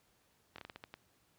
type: slowing click train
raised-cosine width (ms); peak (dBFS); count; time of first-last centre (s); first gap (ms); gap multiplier
0.3; -30; 8; 0.56-0.94; 23; 1.28
effects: pink hiss -72 dBFS RMS until 1.38 s + high-pass 60 Hz 12 dB/octave